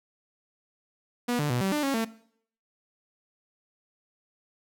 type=tone with pitch steps; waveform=sawtooth; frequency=242.7 / 147.5 / 122.8 / 192.7 / 297.8 / 274.3 / 225.3 Hz; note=B3 / D3 / B2 / G3 / D4 / C#4 / A3; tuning=-30 / +8 / -9 / -29 / +24 / -18 / +41 cents; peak=-21 dBFS; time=1.28-2.05 s; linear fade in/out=10 ms; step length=110 ms; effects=noise-tail reverb RT60 0.6 s tail -18 dB re dry